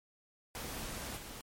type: noise with level steps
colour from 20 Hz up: pink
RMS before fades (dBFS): -42 / -47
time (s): 0.55-1.41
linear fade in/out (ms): 0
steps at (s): 1.16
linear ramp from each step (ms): 20
effects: MP3 64 kbps